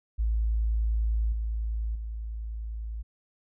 sine tone with level steps, 55 Hz, A1, in tune, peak -23 / -27 / -32 dBFS, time 0.18-3.03 s, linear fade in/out 20 ms, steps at 1.32 / 1.95 s, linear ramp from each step 5 ms, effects none

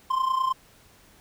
triangle tone with amplitude modulation, 1046 Hz, C6, 1 cent flat, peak -17 dBFS, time 0.1-0.53 s, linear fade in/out 10 ms, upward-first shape sine, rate 29.6 Hz, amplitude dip 70%, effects pink hiss -56 dBFS RMS until 1.2 s

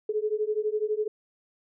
sine beating tone pair, 420.8 / 432.8 Hz, G#4 / A4, +23 / -29 cents, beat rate 12 Hz, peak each -28 dBFS, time 0.09-1.08 s, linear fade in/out 5 ms, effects none

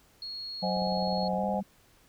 sine tone, 4312 Hz, C#8, 49 cents flat, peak -36 dBFS, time 0.22-1.28 s, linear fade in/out 2 ms
sine tone with pitch glide, 185 to 197.14 Hz, F#3 to G3, 0 to +10 cents, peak -31 dBFS, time 0.62-1.63 s, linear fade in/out 10 ms, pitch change +110 cents, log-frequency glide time 1.35-1.44 s
sine chord, Ab dominant seventh, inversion first, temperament equal, 523.3 / 622.3 / 740 / 830.6 Hz, C5 / Eb5 / Gb5 / Ab5, 0 / 0 / 0 / 0 cents, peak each -34 dBFS, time 0.62-1.61 s, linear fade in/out 20 ms
click train, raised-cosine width 3 ms, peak -33 dBFS, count 17, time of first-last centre 0.77-1.591 s, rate 19.5 Hz
effects pink hiss -62 dBFS RMS until 2.08 s

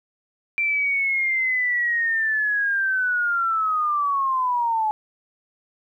sine linear sweep, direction down, 2357 to 849 Hz, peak -19 dBFS, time 0.58-4.91 s, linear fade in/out 0 ms, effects 10-bit

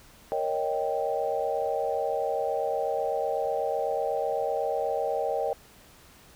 sine chord, Eb dominant seventh, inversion second, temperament equal, 466.2 / 554.4 / 622.3 / 784 Hz, Bb4 / Db5 / Eb5 / G5, 0 / 0 / 0 / 0 cents, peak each -31 dBFS, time 0.32-5.53 s, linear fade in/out 0 ms, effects pink hiss -54 dBFS RMS until 6.35 s

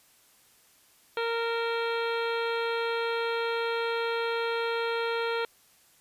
harmonic tone with a mistuned harmonic, 462.6 Hz, A#4, 13 cents flat, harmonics 1 / 2 / 3 / 4 / 5 / 6 / 7 / 8 / 9, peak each -29 / -35 / -34 / -41 / -40 / -44 / -41 / -46 / -45 dBFS, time 1.17-5.45 s, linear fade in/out 2 ms, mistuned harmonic 6, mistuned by -70 cents, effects white hiss -61 dBFS RMS until 6 s + resampled to 32000 Hz

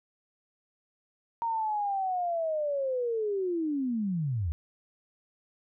sine linear sweep, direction down, 933 to 72.3 Hz, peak -27 dBFS, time 1.42-4.52 s, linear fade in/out 0 ms, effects none

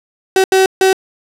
35% pulse tone bursts at uneven times, 380.3 Hz, F#4, 48 cents sharp, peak -6 dBFS, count 3, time 0.36-0.44 / 0.52-0.66 / 0.81-0.93 s, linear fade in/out 2 ms, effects low-pass 12000 Hz 12 dB/octave

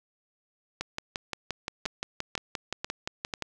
two click trains, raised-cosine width 0.2 ms, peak -14 / -14 dBFS, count 4 / 16, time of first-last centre 1.86-3.338 / 0.81-3.423 s, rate 2.03 / 5.74 Hz, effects none

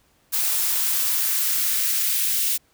blue noise with high-pass filter sweep, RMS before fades -22 dBFS, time 0.32-2.58 s, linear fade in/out 20 ms, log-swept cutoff 600 to 2500 Hz, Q 1.1, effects pink hiss -62 dBFS RMS until 2.73 s

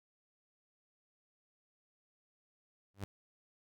sawtooth tone with exponential growth, 99.1 Hz, G2, 19 cents sharp, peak -32 dBFS, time 2.94-3.04 s, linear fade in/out 0 ms, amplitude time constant 20 ms, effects none

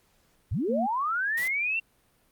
sine linear sweep, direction up, 63 to 2749 Hz, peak -25 dBFS, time 0.51-1.8 s, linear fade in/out 10 ms
sine tone, 230.3 Hz, A#3, 21 cents flat, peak -27 dBFS, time 0.68-0.87 s, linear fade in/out 20 ms
white noise, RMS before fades -38 dBFS, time 1.37-1.48 s, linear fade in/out 5 ms
effects pink hiss -66 dBFS RMS until 2.31 s + Opus 48 kbps

